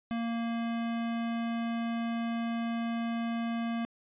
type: tone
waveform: square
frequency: 231.5 Hz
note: A#3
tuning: 12 cents flat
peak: -31 dBFS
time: 0.11-3.85 s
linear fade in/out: 0 ms
effects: resampled to 8000 Hz